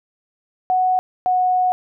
sine tone pair in turn, 740 / 734 Hz, F#5 / F#5, 0 / -14 cents, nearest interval unison, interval 14 cents, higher first, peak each -14 dBFS, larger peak neither, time 0.7-0.99 / 1.26-1.72 s, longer second, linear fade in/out 0 ms, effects none

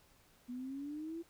sine exponential sweep, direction up, 241.9 to 340.1 Hz, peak -40 dBFS, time 0.48-1.23 s, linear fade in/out 20 ms, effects pink hiss -67 dBFS RMS until 1.29 s

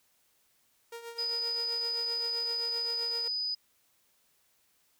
sawtooth tone with tremolo, 466.2 Hz, A#4, in tune, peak -35 dBFS, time 0.92-3.28 s, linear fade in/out 5 ms, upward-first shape triangle, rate 7.7 Hz, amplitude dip 70%
sine tone, 4978 Hz, D#8, in tune, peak -30 dBFS, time 1.18-3.55 s, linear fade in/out 10 ms
effects white hiss -70 dBFS RMS until 4.99 s

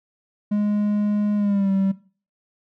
triangle tone with pitch glide, 207.7 to 193.79 Hz, G#3 to G3, 0 to -20 cents, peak -16 dBFS, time 0.51-1.92 s, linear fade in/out 10 ms, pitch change -120 cents, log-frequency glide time 1.36-1.71 s, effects noise-tail reverb RT60 0.4 s tail -18 dB re dry

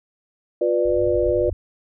sine chord, B diminished, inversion second, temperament just, 355.6 / 493.9 / 592.7 Hz, F4 / B4 / D5, +31 / 0 / +16 cents, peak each -21 dBFS, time 0.61-1.5 s, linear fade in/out 5 ms
white low-pass noise, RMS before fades -31 dBFS, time 0.85-1.53 s, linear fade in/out 2 ms, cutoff 110 Hz, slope 96 dB/octave
effects none

